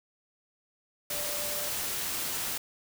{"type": "tone in noise", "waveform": "sine", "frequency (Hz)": 588, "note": "D5", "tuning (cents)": 2, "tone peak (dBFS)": -40, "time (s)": [1.1, 1.69], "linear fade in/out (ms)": 5, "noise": "white", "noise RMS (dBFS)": -33, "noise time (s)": [1.1, 2.58], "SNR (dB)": -10, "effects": []}